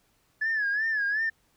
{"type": "tone with vibrato", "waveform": "sine", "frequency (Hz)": 1711, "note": "A6", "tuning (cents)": -49, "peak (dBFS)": -23, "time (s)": [0.41, 1.3], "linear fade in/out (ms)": 10, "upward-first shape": "sine", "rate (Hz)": 2.7, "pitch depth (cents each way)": 100, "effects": ["tanh soft clip ceiling -21 dBFS", "pink hiss -68 dBFS RMS until 1.56 s"]}